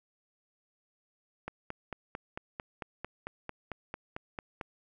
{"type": "click train", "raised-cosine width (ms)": 0.5, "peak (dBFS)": -22, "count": 15, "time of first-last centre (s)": [1.48, 4.612], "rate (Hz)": 4.47, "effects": []}